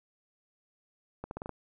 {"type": "accelerating click train", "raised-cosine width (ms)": 1, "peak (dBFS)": -24, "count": 6, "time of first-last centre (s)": [1.24, 1.493], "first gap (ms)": 71, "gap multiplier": 0.83, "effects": []}